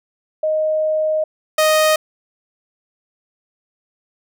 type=tone pair in turn; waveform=sine / sawtooth; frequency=622.3 / 622.3 Hz; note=D#5 / D#5; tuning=0 / 0 cents; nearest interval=unison; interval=0 cents; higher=neither; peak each=-15 / -8 dBFS; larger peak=second; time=0.43-1.24 / 1.58-1.96 s; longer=first; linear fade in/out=5 ms; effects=none